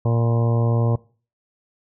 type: harmonic tone with a mistuned harmonic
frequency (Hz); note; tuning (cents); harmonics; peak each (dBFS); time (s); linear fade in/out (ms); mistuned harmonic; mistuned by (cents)
116.54; A#2; 0; 1 / 2 / 3 / 4 / 5 / 6 / 7 / 8 / 9; -17 / -28 / -31 / -28 / -30 / -36 / -37 / -37 / -37; 0.05-0.96; 5; 8; +58
effects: noise-tail reverb RT60 0.4 s tail -22 dB re dry

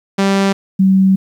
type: tone pair in turn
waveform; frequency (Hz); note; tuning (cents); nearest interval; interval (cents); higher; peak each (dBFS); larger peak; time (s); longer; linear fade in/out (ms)
sawtooth / sine; 196 / 191.08; G3 / G3; 0 / -44; unison; 44; first; -7; neither; 0.18-0.53 / 0.79-1.16; second; 10
effects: low-pass 7000 Hz 12 dB/octave + 8-bit

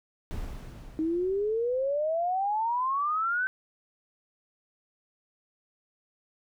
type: noise with exponential decay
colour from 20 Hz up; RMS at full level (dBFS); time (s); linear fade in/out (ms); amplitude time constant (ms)
brown; -34; 0.31-2.43; 0; 460
type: exponential sweep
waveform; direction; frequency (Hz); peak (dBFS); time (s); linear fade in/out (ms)
sine; up; 311.1 to 1544; -25; 0.99-3.47; 0
effects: none

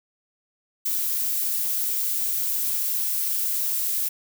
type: noise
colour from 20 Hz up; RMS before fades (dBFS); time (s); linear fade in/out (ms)
violet; -25; 0.85-4.09; 10
effects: none

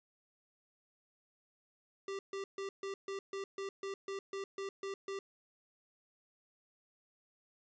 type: tone bursts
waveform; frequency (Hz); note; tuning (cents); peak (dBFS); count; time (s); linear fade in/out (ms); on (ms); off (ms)
square; 392; G4; 0; -39; 13; 2.08-5.19; 2; 110; 140
effects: resampled to 16000 Hz + 12-bit

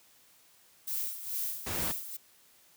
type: noise with tremolo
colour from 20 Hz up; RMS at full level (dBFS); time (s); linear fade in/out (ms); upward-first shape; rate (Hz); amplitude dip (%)
violet; -33; 0.87-2.17; 10; sine; 2.3; 70
type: noise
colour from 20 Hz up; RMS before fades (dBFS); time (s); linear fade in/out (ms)
pink; -36; 1.66-1.92; 10
effects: white hiss -62 dBFS RMS until 2.76 s + high-pass 60 Hz 12 dB/octave

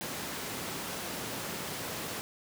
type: high-pass noise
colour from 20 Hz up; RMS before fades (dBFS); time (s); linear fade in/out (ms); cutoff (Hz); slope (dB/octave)
pink; -38; 0.01-2.21; 0; 140; 12
effects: none

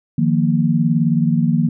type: chord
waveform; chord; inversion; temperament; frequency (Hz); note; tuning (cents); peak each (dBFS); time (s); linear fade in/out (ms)
sine; Eb suspended second; none; equal; 155.56 / 174.61 / 233.1; Eb3 / F3 / Bb3; 0 / 0 / 0; -17 / -18 / -17; 0.18-1.69; 5
effects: none

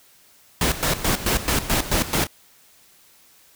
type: noise with tremolo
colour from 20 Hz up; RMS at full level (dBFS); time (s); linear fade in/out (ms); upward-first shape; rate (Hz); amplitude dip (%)
pink; -20; 0.61-2.27; 2; square; 4.6; 75
effects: white hiss -54 dBFS RMS until 3.55 s

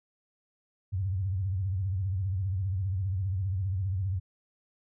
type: tone with vibrato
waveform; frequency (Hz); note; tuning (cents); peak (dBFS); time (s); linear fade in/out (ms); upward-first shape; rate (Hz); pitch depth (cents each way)
sine; 95; F#2; +46; -27; 0.92-4.2; 20; sine; 15; 130
effects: none

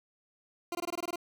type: tone bursts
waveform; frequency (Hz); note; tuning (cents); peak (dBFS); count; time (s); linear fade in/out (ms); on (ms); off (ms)
20% pulse; 346.3; F4; -15; -28; 9; 0.72-1.158; 2; 30; 21
effects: none

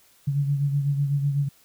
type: beating tone pair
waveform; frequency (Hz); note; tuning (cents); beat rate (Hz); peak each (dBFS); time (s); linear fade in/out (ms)
sine; 141 / 149; C#3 / D3; +30 / +25; 8; -21 / -30; 0.27-1.49; 10
effects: white hiss -58 dBFS RMS until 1.64 s

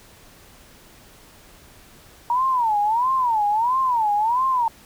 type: tone with vibrato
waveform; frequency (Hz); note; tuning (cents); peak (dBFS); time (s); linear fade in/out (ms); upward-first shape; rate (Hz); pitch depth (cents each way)
sine; 932.3; A#5; 0; -17; 2.3-4.68; 2; sine; 1.5; 220
effects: pink hiss -49 dBFS RMS until 4.85 s

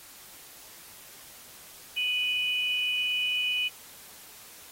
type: tone pair together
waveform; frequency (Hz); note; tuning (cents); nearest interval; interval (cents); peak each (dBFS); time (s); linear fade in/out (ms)
sine; 2489 / 2963; D#7 / F#7; 0 / +2; minor third; 302; -28; 1.96-3.69; 20
effects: white hiss -49 dBFS RMS until 4.71 s + AAC 48 kbps

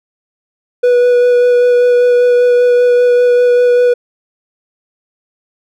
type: tone with vibrato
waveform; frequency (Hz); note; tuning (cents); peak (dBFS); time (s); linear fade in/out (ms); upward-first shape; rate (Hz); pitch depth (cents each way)
triangle; 489.5; B4; -15; -4; 0.83-3.94; 10; sine; 5.1; 11
effects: none

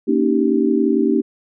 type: chord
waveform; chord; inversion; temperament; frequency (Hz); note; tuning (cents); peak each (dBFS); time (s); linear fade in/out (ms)
sine; Eb dominant seventh; second; just; 233.3 / 280 / 311.1 / 388.9; Bb3 / Db4 / Eb4 / G4; +2 / +18 / 0 / -14; -19; 0.07-1.22; 20
effects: none

